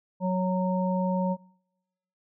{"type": "harmonic tone", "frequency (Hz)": 184.6, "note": "F#3", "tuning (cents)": -4, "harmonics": [1, 3, 5], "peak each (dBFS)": [-25, -30, -32], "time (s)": [0.2, 1.37], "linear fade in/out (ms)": 50, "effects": ["noise-tail reverb RT60 0.9 s tail -26 dB re dry"]}